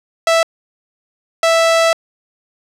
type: tone bursts at uneven times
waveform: sawtooth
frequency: 659.3 Hz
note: E5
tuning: in tune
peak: -6 dBFS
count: 2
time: 0.27-0.43 / 1.43-1.93 s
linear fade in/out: 2 ms
effects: low-pass 8000 Hz 12 dB/octave + 8-bit